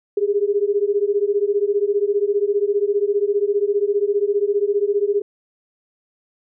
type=beating tone pair; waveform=sine; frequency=400.1 / 415.1 Hz; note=G4 / G#4; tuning=+35 / -1 cents; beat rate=15 Hz; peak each=-19 dBFS; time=0.17-5.22 s; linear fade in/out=5 ms; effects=none